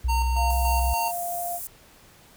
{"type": "tone with pitch glide", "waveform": "sine", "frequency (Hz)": [62, 63.08], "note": ["B1", "B1"], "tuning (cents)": [7, 37], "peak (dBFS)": -21, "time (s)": [0.04, 0.94], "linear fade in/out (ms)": 10, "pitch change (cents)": 30, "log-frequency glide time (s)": [0.31, 0.44]}
{"type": "tone with tremolo", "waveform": "square", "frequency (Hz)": 917, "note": "A#5", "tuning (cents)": -29, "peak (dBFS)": -25, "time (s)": [0.08, 1.12], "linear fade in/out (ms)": 20, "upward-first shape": "square", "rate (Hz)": 3.5, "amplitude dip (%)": 45}
{"type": "tone", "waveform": "sine", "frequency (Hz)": 698.5, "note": "F5", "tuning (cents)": 0, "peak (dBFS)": -28, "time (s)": [0.35, 1.6], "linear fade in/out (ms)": 50}
{"type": "high-pass noise", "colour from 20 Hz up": "pink", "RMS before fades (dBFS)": -35, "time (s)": [0.5, 1.67], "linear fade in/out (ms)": 0, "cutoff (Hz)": 8500, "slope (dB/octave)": 24}
{"effects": ["pink hiss -53 dBFS RMS until 2.36 s"]}